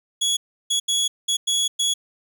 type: tone bursts at uneven times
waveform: 25% pulse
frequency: 3361 Hz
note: G#7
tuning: 20 cents sharp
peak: -15 dBFS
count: 6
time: 0.21-0.37 / 0.7-0.8 / 0.88-1.08 / 1.28-1.37 / 1.47-1.68 / 1.79-1.94 s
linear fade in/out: 10 ms
effects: none